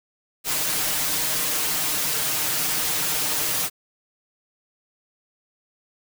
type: noise with comb filter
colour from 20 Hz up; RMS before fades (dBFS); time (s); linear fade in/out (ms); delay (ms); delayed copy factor
white; -24; 0.44-3.7; 50; 6.5; +0.95
effects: none